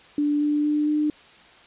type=tone with pitch steps; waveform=sine; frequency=293.3 / 295.9 / 298.4 / 301 Hz; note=D4 / D4 / D4 / D4; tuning=-2 / +13 / +28 / +43 cents; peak=-19 dBFS; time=0.18-1.1 s; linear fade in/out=2 ms; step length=230 ms; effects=white hiss -50 dBFS RMS until 1.66 s + resampled to 8000 Hz